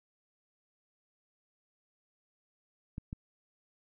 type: clicks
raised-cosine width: 5 ms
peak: -26 dBFS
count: 2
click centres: 2.981 / 3.129 s
effects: none